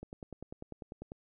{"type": "click train", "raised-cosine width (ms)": 2, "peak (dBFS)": -30, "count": 12, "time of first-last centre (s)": [0.03, 1.119], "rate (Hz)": 10.1, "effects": []}